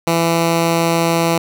10% pulse tone, 167 Hz, E3, 23 cents sharp, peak -5 dBFS, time 0.07-1.38 s, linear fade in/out 2 ms, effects none

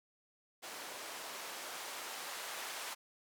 blue noise with band-pass filter sweep, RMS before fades -45 dBFS, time 0.62-2.95 s, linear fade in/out 20 ms, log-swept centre 500 to 820 Hz, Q 0.78, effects none

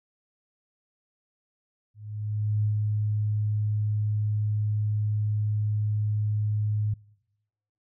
sine tone with ADSR envelope, 105.7 Hz, G#2, 31 cents sharp, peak -21 dBFS, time 1.94-6.94 s, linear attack 700 ms, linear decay 100 ms, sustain -2 dB, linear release 6 ms, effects noise-tail reverb RT60 1.0 s tail -26 dB re dry

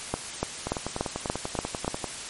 two click trains, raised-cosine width 1 ms, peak -15 / -11 dBFS, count 15 / 7, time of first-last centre 0.67-2.043 / 0.14-1.879 s, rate 10.2 / 3.45 Hz, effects white hiss -37 dBFS RMS until 2.29 s + MP3 48 kbps

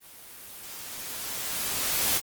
white noise with level ramp, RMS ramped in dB -49 to -24 dBFS, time 0-2.21 s, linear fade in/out 50 ms, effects Opus 24 kbps

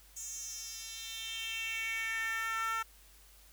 10% pulse tone with high-pass filter sweep, 449.6 Hz, A4, 37 cents sharp, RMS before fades -38 dBFS, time 0.16-2.83 s, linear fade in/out 10 ms, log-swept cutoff 7200 to 1200 Hz, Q 3.9, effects added 50 Hz sine -60 dBFS peak until 3.52 s + white hiss -61 dBFS RMS until 3.52 s

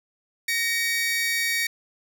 sawtooth tone pair together, 1864.7 / 2270 Hz, A#6 / C#7, 0 / +41 cents, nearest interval minor third, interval 341 cents, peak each -22 dBFS, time 0.48-1.67 s, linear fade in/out 5 ms, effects none

